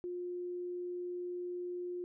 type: tone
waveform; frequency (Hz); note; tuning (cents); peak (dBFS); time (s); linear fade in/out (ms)
sine; 355.5; F4; +31; -37; 0.04-2.04; 0
effects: none